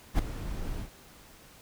brown noise with ADSR envelope, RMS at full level -21 dBFS, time 0.14-0.9 s, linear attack 51 ms, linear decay 4 ms, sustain -14 dB, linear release 95 ms, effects pink hiss -54 dBFS RMS until 1.61 s

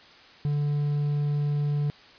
triangle tone, 146.1 Hz, D3, 9 cents flat, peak -21 dBFS, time 0.45-1.9 s, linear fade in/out 0 ms, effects white hiss -51 dBFS RMS until 2.18 s + resampled to 11025 Hz

